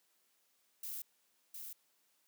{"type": "noise with echo", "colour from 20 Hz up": "violet", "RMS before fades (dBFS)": -43, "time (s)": [0.83, 1.02], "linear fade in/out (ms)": 5, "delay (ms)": 710, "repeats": 1, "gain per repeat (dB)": -4, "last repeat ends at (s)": 1.73, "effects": ["white hiss -75 dBFS RMS until 2.27 s", "high-pass 200 Hz 12 dB/octave"]}